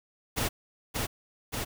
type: noise with echo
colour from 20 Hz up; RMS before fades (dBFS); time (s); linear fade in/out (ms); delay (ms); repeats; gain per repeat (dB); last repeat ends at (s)
pink; -29; 0.36-0.49; 20; 580; 2; -2; 1.65
effects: none